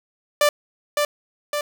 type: tone with echo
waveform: sawtooth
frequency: 589 Hz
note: D5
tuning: 5 cents sharp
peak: -10 dBFS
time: 0.41-0.49 s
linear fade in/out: 2 ms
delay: 560 ms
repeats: 2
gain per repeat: -4 dB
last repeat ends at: 1.61 s
effects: none